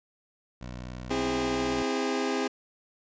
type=tone with pitch glide; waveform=15% pulse; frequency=61.74 to 62.49 Hz; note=B1 to B1; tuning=0 to +21 cents; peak=-31 dBFS; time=0.61-1.83 s; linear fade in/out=5 ms; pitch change=+21 cents; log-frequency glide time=0.78-1.37 s
type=chord; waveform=sawtooth; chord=C augmented; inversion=none; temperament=just; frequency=261.6 / 327 / 408.8 Hz; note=C4 / E4 / G#4; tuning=0 / -14 / -27 cents; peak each=-26 / -30 / -26 dBFS; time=1.1-2.48 s; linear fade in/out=10 ms
effects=resampled to 16000 Hz